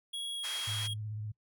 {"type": "tone with pitch glide", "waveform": "square", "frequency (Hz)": [3322, 3278], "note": ["G#7", "G#7"], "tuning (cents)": [0, -23], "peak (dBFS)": -36, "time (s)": [0.13, 0.94], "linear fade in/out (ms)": 10, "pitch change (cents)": -23, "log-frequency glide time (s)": [0.33, 0.47]}
{"type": "band-pass noise", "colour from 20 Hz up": "pink", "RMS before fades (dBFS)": -42, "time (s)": [0.43, 0.88], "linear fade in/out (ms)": 20, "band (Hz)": [1400, 8500], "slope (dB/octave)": 12}
{"type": "tone with vibrato", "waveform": "sine", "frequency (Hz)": 106.8, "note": "G#2", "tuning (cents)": 49, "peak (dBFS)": -36, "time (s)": [0.67, 1.32], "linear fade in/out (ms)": 10, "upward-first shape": "sine", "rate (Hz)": 16, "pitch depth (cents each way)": 37}
{"effects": ["noise-tail reverb RT60 0.1 s tail -24 dB re dry"]}